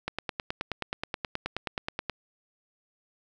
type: click train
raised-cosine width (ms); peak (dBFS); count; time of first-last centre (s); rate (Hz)
0.3; -14; 20; 0.08-2.097; 9.42
effects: none